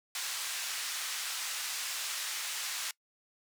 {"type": "band-pass noise", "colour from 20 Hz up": "white", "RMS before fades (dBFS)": -37, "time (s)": [0.15, 2.91], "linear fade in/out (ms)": 2, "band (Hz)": [1200, 7800], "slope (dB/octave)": 12, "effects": ["noise-tail reverb RT60 0.1 s tail -22 dB re dry"]}